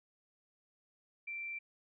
sine tone, 2349 Hz, D7, in tune, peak -39 dBFS, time 1.27-1.59 s, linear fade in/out 10 ms, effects none

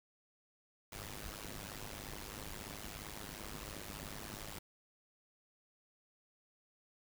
pink noise with amplitude modulation, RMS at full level -43 dBFS, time 0.92-4.59 s, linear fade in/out 5 ms, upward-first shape sine, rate 103 Hz, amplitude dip 90%, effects none

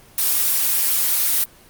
blue noise, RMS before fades -18 dBFS, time 0.18-1.44 s, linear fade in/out 2 ms, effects pink hiss -48 dBFS RMS until 1.69 s + Opus 24 kbps

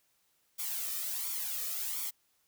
blue noise with flanger, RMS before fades -36 dBFS, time 0.58-2.11 s, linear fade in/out 20 ms, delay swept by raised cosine 0.88 to 1.66 ms, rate 1.4 Hz, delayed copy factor +0.65, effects white hiss -73 dBFS RMS until 2.47 s

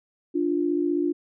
sine tone pair together, 293.8 / 349.2 Hz, D4 / F4, +1 / 0 cents, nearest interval minor third, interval 299 cents, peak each -24 dBFS, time 0.34-1.13 s, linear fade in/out 20 ms, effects none

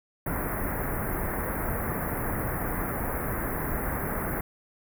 pink band-stop noise, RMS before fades -30 dBFS, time 0.26-4.41 s, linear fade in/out 5 ms, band 2000 to 11000 Hz, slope 48 dB/octave, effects none

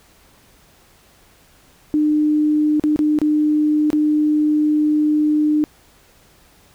sine tone with dropouts, 302.2 Hz, D4, 50 cents sharp, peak -13 dBFS, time 1.94-5.64 s, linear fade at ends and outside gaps 0 ms, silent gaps 2.797-2.838 / 2.961-2.991 / 3.188-3.216 / 3.903-3.93 s, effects pink hiss -52 dBFS RMS until 6.74 s

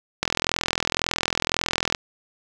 click train, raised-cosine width 0.2 ms, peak -3 dBFS, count 73, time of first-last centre 0.23-1.948 s, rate 41.9 Hz, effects none

